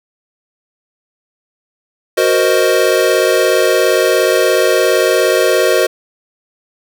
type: chord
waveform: square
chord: C half-diminished seventh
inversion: second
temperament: equal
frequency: 370 / 466.2 / 523.3 / 622.3 Hz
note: Gb4 / Bb4 / C5 / Eb5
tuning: 0 / 0 / 0 / 0 cents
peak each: -16 dBFS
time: 2.17-5.87 s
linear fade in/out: 10 ms
effects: none